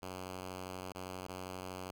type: tone with dropouts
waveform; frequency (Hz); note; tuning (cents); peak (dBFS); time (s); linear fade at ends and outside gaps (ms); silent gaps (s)
5% pulse; 92.5; F#2; 0; -31; 0.02-1.91; 5; 0.922-0.949 / 1.268-1.284
effects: none